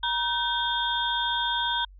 sine tone cluster, 950 / 1535 / 3261 / 3596 Hz, A#5 / G6 / G#7 / A7, +33 / -37 / -32 / +37 cents, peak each -28 / -31 / -30 / -30 dBFS, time 0.03-1.85 s, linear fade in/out 5 ms, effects added 47 Hz sine -46 dBFS peak until 1.99 s

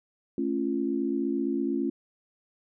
sine chord, A augmented, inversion none, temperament just, 220 / 275 / 343.8 Hz, A3 / C#4 / E#4, 0 / -14 / -27 cents, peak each -32 / -28 / -30 dBFS, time 0.38-1.9 s, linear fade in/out 2 ms, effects none

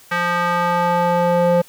square tone with band-pass filter sweep, 174.61 Hz, F3, in tune, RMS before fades -17 dBFS, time 0.11-1.62 s, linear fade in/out 10 ms, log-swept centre 1600 to 530 Hz, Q 1.9, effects white hiss -47 dBFS RMS until 1.68 s

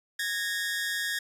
sawtooth tone pair together, 1661.2 / 1838.6 Hz, G#6 / A#6, 0 / -24 cents, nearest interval major second, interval 176 cents, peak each -28 dBFS, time 0.19-1.19 s, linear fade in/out 5 ms, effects resampled to 32000 Hz

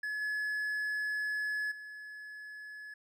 triangle tone with level steps, 1704 Hz, G#6, 44 cents sharp, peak -32 / -30 / -42 dBFS, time 0.03-2.94 s, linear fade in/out 5 ms, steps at 0.21 / 1.71 s, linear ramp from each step 10 ms, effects none

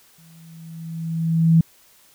sine tone with exponential growth, 163.8 Hz, E3, 11 cents flat, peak -9 dBFS, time 0.18-1.61 s, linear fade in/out 5 ms, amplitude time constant 310 ms, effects white hiss -54 dBFS RMS until 2.14 s

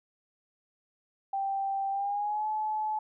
sine tone with pitch glide, 784 to 859.9 Hz, G5 to A5, 0 to -40 cents, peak -28 dBFS, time 1.33-2.99 s, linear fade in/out 5 ms, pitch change +160 cents, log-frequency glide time 1.91-2.47 s, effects none

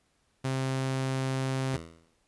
sawtooth tone, 132.4 Hz, C3, 21 cents sharp, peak -24 dBFS, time 0.44-1.77 s, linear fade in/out 10 ms
10% pulse tone with exponential decay, 82.41 Hz, E2, in tune, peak -26 dBFS, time 1.73-2.15 s, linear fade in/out 5 ms, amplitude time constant 90 ms
effects pink hiss -71 dBFS RMS until 2.27 s + resampled to 24000 Hz

